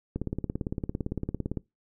click train, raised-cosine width 3 ms, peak -17 dBFS, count 26, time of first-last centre 0.16-1.572 s, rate 17.7 Hz, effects noise-tail reverb RT60 0.2 s tail -22 dB re dry

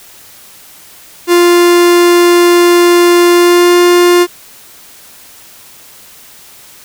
45% pulse tone with pitch glide, 349.2 to 352.2 Hz, F4 to F4, 0 to +15 cents, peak -4 dBFS, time 1.27-4.27 s, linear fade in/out 50 ms, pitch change +15 cents, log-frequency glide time 3.32-3.77 s, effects white hiss -37 dBFS RMS until 6.84 s

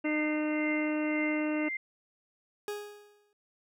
harmonic tone, 304.5 Hz, D#4, 37 cents flat, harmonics 1 / 2 / 3 / 4 / 5 / 6 / 7 / 8 / 9, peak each -29 / -36 / -45 / -46 / -45 / -50 / -52 / -52 / -43 dBFS, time 0.04-1.69 s, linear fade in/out 10 ms
sine tone with tremolo, 2093 Hz, C7, in tune, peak -31 dBFS, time 0.05-1.77 s, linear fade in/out 5 ms, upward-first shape triangle, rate 1.9 Hz, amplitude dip 85%
40% pulse tone with exponential decay, 414 Hz, G#4, 5 cents flat, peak -31 dBFS, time 2.68-3.33 s, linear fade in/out 1 ms, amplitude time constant 140 ms
effects none

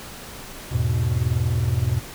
triangle chord, E major, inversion none, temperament equal, 82.41 / 103.83 / 123.47 Hz, E2 / G#2 / B2, 0 / 0 / 0 cents, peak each -23 / -22 / -20 dBFS, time 0.71-2 s, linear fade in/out 20 ms, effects pink hiss -38 dBFS RMS until 2.14 s

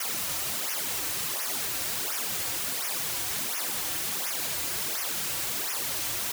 white noise with flanger, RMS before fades -31 dBFS, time 0-6.32 s, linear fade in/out 5 ms, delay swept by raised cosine 0.24 to 4.84 ms, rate 1.4 Hz, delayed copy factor -0.95, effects none

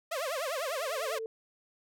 sawtooth tone with vibrato, 591 Hz, D5, 11 cents sharp, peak -28 dBFS, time 0.11-1.19 s, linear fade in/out 10 ms, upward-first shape triangle, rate 10 Hz, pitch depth 300 cents each way
sine tone with exponential growth, 446.3 Hz, A4, 25 cents sharp, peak -33 dBFS, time 0.34-1.26 s, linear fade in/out 1 ms, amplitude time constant 200 ms
effects none

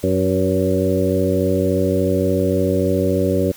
harmonic tone with a mistuned harmonic, 93.6 Hz, F#2, 20 cents sharp, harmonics 1 / 2 / 3 / 4 / 5 / 6, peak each -22 / -22 / -22 / -22 / -22 / -22 dBFS, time 0.03-3.52 s, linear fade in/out 10 ms, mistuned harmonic 5, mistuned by +37 cents, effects white hiss -42 dBFS RMS until 3.56 s

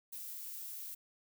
violet noise, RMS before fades -45 dBFS, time 0.12-0.95 s, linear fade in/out 10 ms, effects none

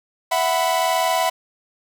45% pulse chord, E suspended second, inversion none, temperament equal with one note detuned, 659.3 / 740 / 995.8 Hz, E5 / F#5 / B5, 0 / 0 / +14 cents, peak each -22 dBFS, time 0.31-1.3 s, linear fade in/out 10 ms, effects none

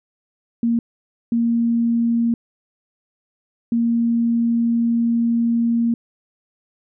sine tone bursts at uneven times, 233.1 Hz, A#3, in tune, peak -15 dBFS, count 3, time 0.63-0.79 / 1.32-2.34 / 3.72-5.94 s, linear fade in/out 2 ms, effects none

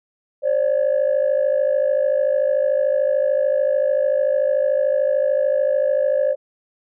sine tone pair together, 533.8 / 587.3 Hz, C5 / D5, +35 / 0 cents, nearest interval major second, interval 165 cents, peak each -17 dBFS, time 0.42-6.36 s, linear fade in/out 50 ms, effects tanh soft clip ceiling -11 dBFS

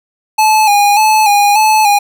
square tone with vibrato, 841 Hz, G#5, 22 cents sharp, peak -7 dBFS, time 0.38-1.99 s, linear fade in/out 10 ms, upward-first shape square, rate 1.7 Hz, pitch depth 49 cents each way, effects none

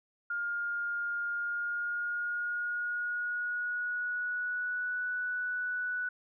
sine tone with pitch glide, 1413 to 1480.7 Hz, F6 to F#6, +20 to +1 cents, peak -31 dBFS, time 0.3-6.09 s, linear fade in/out 5 ms, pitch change +81 cents, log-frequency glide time 1.28-5.06 s, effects none

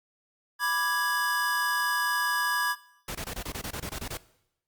square chord, G# diminished, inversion first, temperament equal, 987.8 / 1174.7 / 1661.2 Hz, B5 / D6 / G#6, 0 / 0 / 0 cents, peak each -32 / -33 / -27 dBFS, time 0.59-2.76 s, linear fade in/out 50 ms
pink noise bursts, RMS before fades -35 dBFS, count 12, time 3.08-4.173 s, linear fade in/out 5 ms, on 70 ms, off 23 ms
effects noise-tail reverb RT60 0.8 s tail -19 dB re dry + Opus 48 kbps

